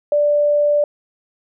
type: tone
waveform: sine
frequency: 587.3 Hz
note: D5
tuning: in tune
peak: -12 dBFS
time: 0.12-0.84 s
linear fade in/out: 2 ms
effects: none